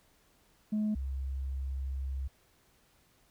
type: tone pair in turn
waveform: sine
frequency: 212.8 / 67.03 Hz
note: G#3 / C2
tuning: +42 / +42 cents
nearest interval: octave + minor sixth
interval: 2000 cents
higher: first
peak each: -26 / -32 dBFS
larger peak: first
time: 0.72-0.95 / 0.95-2.28 s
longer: second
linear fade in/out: 10 ms
effects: tanh soft clip ceiling -26 dBFS + pink hiss -67 dBFS RMS until 3.3 s